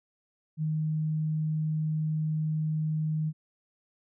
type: tone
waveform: sine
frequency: 155.56 Hz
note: D#3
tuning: in tune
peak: -26 dBFS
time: 0.57-3.33 s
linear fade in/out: 50 ms
effects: none